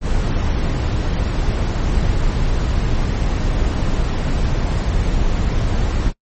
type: noise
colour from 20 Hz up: brown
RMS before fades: -17 dBFS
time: 0.01-6.13 s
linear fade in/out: 50 ms
effects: noise-tail reverb RT60 0.1 s tail -22 dB re dry + MP3 32 kbps